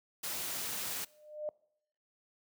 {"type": "noise", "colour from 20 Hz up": "white", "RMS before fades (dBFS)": -38, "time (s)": [0.23, 1.05], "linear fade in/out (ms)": 10}
{"type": "tone with exponential growth", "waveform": "sine", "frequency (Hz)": 604, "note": "D5", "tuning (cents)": 48, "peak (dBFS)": -32, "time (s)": [1.05, 1.49], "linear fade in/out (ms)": 1, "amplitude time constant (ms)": 95}
{"effects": ["noise-tail reverb RT60 0.7 s tail -23 dB re dry", "high-pass 100 Hz 12 dB/octave"]}